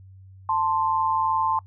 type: tone pair together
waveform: sine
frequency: 883.7 / 1046.5 Hz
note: A5 / C6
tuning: +7 / 0 cents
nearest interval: minor third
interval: 293 cents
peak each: -23 dBFS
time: 0.49-1.59 s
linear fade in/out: 2 ms
effects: noise-tail reverb RT60 0.1 s tail -23 dB re dry + added 95 Hz sine -44 dBFS peak until 1.66 s